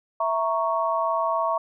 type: chord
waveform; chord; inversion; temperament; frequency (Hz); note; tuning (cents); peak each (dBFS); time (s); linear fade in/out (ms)
sine; A# diminished; second; equal; 659.3 / 932.3 / 1108.7; E5 / A#5 / C#6; 0 / 0 / 0; -25 / -27 / -25; 0.2-1.58; 5
effects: none